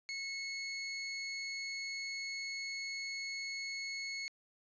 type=tone; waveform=25% pulse; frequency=2189 Hz; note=C#7; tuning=22 cents flat; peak=-35 dBFS; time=0.09-4.28 s; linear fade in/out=0 ms; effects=resampled to 16000 Hz + 12-bit